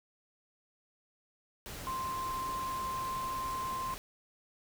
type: tone in noise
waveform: sine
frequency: 1046.5 Hz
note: C6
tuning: in tune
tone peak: -34 dBFS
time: 1.87-3.94 s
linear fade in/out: 0 ms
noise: pink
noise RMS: -44 dBFS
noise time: 1.66-3.98 s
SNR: +7 dB
effects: none